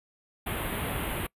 pink band-stop noise, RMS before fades -32 dBFS, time 0.46-1.27 s, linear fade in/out 10 ms, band 3400 to 9600 Hz, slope 48 dB/octave, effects noise-tail reverb RT60 0.1 s tail -24 dB re dry + resampled to 32000 Hz

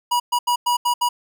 square tone bursts at uneven times, 968 Hz, B5, 35 cents flat, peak -17 dBFS, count 6, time 0.11-0.2 / 0.32-0.39 / 0.47-0.56 / 0.66-0.77 / 0.85-0.94 / 1.01-1.09 s, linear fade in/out 10 ms, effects none

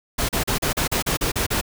pink noise bursts, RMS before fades -22 dBFS, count 10, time 0.18-1.613 s, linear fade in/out 10 ms, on 110 ms, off 37 ms, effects none

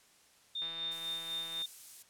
sine tone with tremolo, 3631 Hz, A#7, 46 cents flat, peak -34 dBFS, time 0.55-1.66 s, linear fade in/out 5 ms, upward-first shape sine, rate 4 Hz, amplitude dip 55%
click train, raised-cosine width 0.3 ms, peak -34 dBFS, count 166, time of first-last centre 0.62-1.62 s, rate 165 Hz
violet noise, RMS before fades -45 dBFS, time 0.91-2.03 s, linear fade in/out 10 ms
effects white hiss -64 dBFS RMS until 2.09 s + low-pass 10000 Hz 12 dB/octave

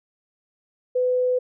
sine tone, 502 Hz, B4, 28 cents sharp, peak -18 dBFS, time 0.95-1.39 s, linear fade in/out 10 ms, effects none

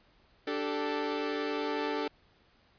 sawtooth chord, D suspended fourth, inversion none, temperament equal with one note detuned, 293.7 / 389.3 / 440 Hz, D4 / G4 / A4, 0 / -12 / 0 cents, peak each -31 / -34 / -30 dBFS, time 0.47-2.08 s, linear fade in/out 5 ms, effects pink hiss -65 dBFS RMS until 2.78 s + resampled to 11025 Hz

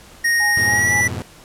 square tone with pitch glide, 1864.7 to 1965.3 Hz, A#6 to B6, 0 to -9 cents, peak -15 dBFS, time 0.24-1.08 s, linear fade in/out 10 ms, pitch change +91 cents, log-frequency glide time 0.66-0.94 s
sine tone with tremolo, 830.6 Hz, G#5, in tune, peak -23 dBFS, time 0.4-1.01 s, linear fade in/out 2 ms, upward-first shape sine, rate 3.8 Hz, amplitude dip 85%
sawtooth chord, F diminished, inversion none, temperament equal with one note detuned, 87.31 / 105.52 / 123.47 Hz, F2 / Ab2 / Cb3, 0 / +28 / 0 cents, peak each -25 dBFS, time 0.57-1.22 s, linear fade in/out 0 ms
effects pink hiss -44 dBFS RMS until 1.44 s + low-pass 12000 Hz 12 dB/octave

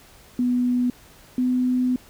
sine tone pair in turn, 246.9 / 251.8 Hz, B3 / B3, 0 / +34 cents, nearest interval unison, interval 34 cents, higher second, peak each -18 dBFS, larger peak neither, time 0.39-0.9 / 1.38-1.96 s, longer second, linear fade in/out 2 ms, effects pink hiss -50 dBFS RMS until 2.09 s

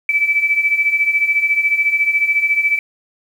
sine beating tone pair, 2299 / 2313 Hz, D7 / D7, -37 / -27 cents, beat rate 14 Hz, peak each -19 / -14 dBFS, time 0.09-2.79 s, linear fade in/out 2 ms, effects 7-bit

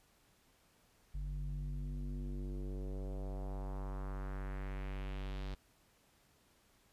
square tone with low-pass filter sweep, 48.21 Hz, G1, 28 cents flat, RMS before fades -41 dBFS, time 1.14-5.55 s, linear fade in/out 10 ms, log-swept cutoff 110 to 4200 Hz, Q 1.9, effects pink hiss -70 dBFS RMS until 6.92 s + resampled to 32000 Hz

